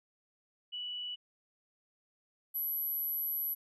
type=tone pair in turn; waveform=sine; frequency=2953 / 11778 Hz; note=F#7 / F#9; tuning=-4 / -9 cents; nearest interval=2 octaves; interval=2395 cents; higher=second; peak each=-37 / -32 dBFS; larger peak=second; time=0.72-1.16 / 2.54-3.55 s; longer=second; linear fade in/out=20 ms; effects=none